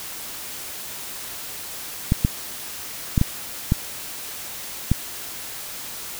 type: clicks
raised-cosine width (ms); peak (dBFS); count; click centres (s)
5; -4; 6; 2.121 / 2.249 / 3.178 / 3.214 / 3.721 / 4.916
effects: white hiss -34 dBFS RMS until 6.19 s